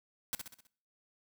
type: noise with echo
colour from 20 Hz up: white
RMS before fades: -35 dBFS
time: 0.33-0.35 s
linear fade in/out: 0 ms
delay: 64 ms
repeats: 5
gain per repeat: -6 dB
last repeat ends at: 0.67 s
effects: noise-tail reverb RT60 0.5 s tail -20 dB re dry